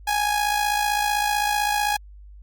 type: tone with amplitude modulation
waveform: sawtooth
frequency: 830.6 Hz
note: G#5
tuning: in tune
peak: -14 dBFS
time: 0.07-1.97 s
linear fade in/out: 10 ms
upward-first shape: sine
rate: 55.7 Hz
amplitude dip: 55%
effects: added 50 Hz sine -41 dBFS peak until 2.42 s + Opus 48 kbps